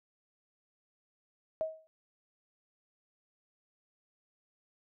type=tone with exponential decay; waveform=sine; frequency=636 Hz; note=D#5; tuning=38 cents sharp; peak=-27 dBFS; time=1.61-1.87 s; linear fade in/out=0 ms; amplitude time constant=56 ms; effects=none